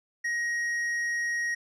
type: tone with tanh clipping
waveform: sine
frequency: 1885 Hz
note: A#6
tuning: 19 cents sharp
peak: -28 dBFS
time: 0.24-1.55 s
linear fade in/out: 10 ms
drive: 7 dB
effects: none